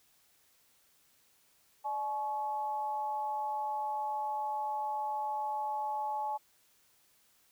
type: tone with amplitude modulation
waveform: sine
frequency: 853 Hz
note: G#5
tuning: 46 cents sharp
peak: -29 dBFS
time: 1.84-6.38 s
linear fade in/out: 20 ms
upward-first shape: sine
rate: 253 Hz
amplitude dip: 65%
effects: white hiss -68 dBFS RMS until 7.51 s